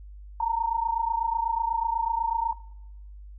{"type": "tone pair together", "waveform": "sine", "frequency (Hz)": [904.2, 932.3], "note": ["A5", "A#5"], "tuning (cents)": [47, 0], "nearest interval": "minor second", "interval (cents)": 53, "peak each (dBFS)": -26, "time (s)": [0.4, 2.53], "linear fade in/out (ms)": 5, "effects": ["noise-tail reverb RT60 0.9 s tail -21 dB re dry", "added 50 Hz sine -41 dBFS peak until 3.38 s"]}